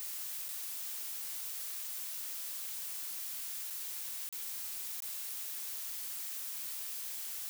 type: noise with dropouts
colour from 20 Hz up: blue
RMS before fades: -41 dBFS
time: 0-7.49 s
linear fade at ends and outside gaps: 0 ms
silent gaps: 0.484-0.488 / 3.701-3.705 / 4.29-4.326 / 5.004-5.022 s
effects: none